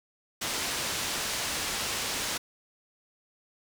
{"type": "low-pass noise", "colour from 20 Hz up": "white", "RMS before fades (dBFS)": -32, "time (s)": [0.41, 2.38], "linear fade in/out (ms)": 10, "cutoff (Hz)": 6900, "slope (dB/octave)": 12, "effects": []}